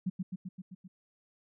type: tone with echo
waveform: sine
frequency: 185 Hz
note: F#3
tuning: in tune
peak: -28 dBFS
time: 0.06-0.1 s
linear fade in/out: 10 ms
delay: 130 ms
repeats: 6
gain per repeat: -3 dB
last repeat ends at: 0.88 s
effects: none